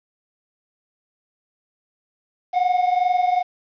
triangle tone pair together, 720 / 742.4 Hz, F#5 / F#5, -47 / +6 cents, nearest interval minor second, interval 53 cents, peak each -16 / -20 dBFS, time 2.53-3.43 s, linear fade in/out 20 ms, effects resampled to 11025 Hz + 8-bit

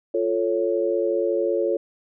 sine chord, F augmented, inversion none, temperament equal, 349.2 / 440 / 554.4 Hz, F4 / A4 / C#5, 0 / 0 / 0 cents, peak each -24 dBFS, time 0.14-1.77 s, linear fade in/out 5 ms, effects none

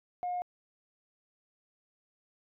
sine tone, 716 Hz, F5, 43 cents sharp, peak -30 dBFS, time 0.23-0.42 s, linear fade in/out 0 ms, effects tanh soft clip ceiling -28 dBFS

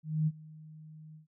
sine tone with ADSR envelope, 155.56 Hz, D#3, in tune, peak -24 dBFS, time 0.03-1.27 s, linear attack 240 ms, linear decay 43 ms, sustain -23 dB, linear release 120 ms, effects none

